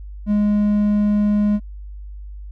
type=tone; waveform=triangle; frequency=207.7 Hz; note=G#3; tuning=in tune; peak=-12 dBFS; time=0.26-1.6 s; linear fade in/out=50 ms; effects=added 50 Hz sine -31 dBFS peak until 2.51 s